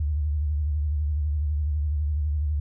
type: tone with vibrato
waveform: sine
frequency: 74.5 Hz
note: D2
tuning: 25 cents sharp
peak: -22 dBFS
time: 0-2.6 s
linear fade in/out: 5 ms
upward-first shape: sine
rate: 12 Hz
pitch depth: 87 cents each way
effects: none